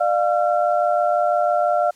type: tone cluster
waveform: sine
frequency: 598 / 704 / 1361 Hz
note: D5 / F5 / F6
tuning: +31 / +14 / -45 cents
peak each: -20 / -18 / -26 dBFS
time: 0-1.91 s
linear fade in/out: 10 ms
effects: white hiss -54 dBFS RMS until 1.95 s + low-pass 10000 Hz 12 dB/octave